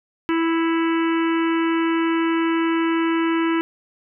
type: harmonic tone with a mistuned harmonic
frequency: 329.6 Hz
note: E4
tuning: in tune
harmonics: 1 / 3 / 4 / 5 / 6 / 7 / 8 / 9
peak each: -18 / -28 / -30 / -32 / -34 / -35 / -36 / -37 dBFS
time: 0.29-3.61 s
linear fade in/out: 0 ms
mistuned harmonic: 7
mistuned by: -39 cents
effects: none